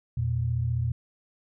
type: tone pair together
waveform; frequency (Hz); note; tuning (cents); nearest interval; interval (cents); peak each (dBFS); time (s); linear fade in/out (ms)
sine; 84.4 / 119.36; E2 / A#2; +41 / +41; tritone; 600; -30 / -25; 0.17-0.92; 5
effects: none

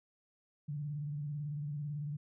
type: tone with vibrato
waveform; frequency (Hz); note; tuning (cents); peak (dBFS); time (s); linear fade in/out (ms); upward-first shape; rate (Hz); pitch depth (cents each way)
sine; 146.83; D3; 0; -36; 0.68-2.17; 10; square; 18; 57
effects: none

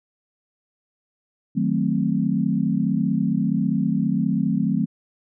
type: chord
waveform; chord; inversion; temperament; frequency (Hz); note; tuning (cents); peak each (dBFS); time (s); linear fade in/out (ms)
sine; D# diminished seventh; none; equal; 155.56 / 185 / 220 / 261.6; D#3 / F#3 / A3 / C4; 0 / 0 / 0 / 0; -26 / -23 / -23 / -25; 1.55-4.86; 20
effects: none

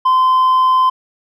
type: tone with hard clipping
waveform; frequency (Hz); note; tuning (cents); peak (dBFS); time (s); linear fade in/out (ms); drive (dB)
triangle; 1031; C6; -26; -8; 0.05-0.9; 10; 1
effects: none

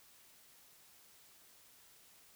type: silence
effects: white hiss -63 dBFS RMS until 2.35 s

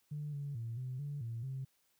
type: tone with pitch steps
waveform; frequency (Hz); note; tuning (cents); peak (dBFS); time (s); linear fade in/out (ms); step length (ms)
sine; 148.3 / 142.5 / 115.1 / 127.8 / 144.2 / 115.4 / 133; D3 / C#3 / A#2 / C3 / D3 / A#2 / C3; +17 / +48 / -22 / -40 / -31 / -17 / +29; -37; 0.11-1.65; 10; 220
effects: tanh soft clip ceiling -33 dBFS + white hiss -75 dBFS RMS until 1.99 s

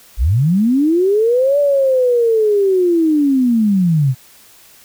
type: linear two-way sweep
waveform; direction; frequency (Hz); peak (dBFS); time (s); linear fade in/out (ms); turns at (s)
sine; up then down; 44 to 582 to 123; -10; 0.17-4.15; 50; 1.59
effects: white hiss -45 dBFS RMS until 4.84 s

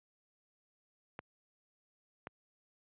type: clicks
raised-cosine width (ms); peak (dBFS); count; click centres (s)
0.5; -27; 2; 1.191 / 2.271
effects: high-pass 80 Hz 12 dB/octave + resampled to 8000 Hz

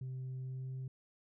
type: tone with pitch glide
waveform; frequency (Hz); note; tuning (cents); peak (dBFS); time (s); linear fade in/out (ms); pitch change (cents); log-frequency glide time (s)
sine; 129.6 to 130.65; C3 to C3; -16 to -2; -37; 0.01-0.88; 5; +14; 0.4-0.72
effects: tanh soft clip ceiling -38 dBFS

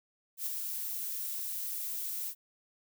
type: noise with ADSR envelope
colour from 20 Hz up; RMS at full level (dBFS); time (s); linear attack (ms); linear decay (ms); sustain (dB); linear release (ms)
violet; -33; 0.37-2.35; 95; 9; -4; 67
effects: none

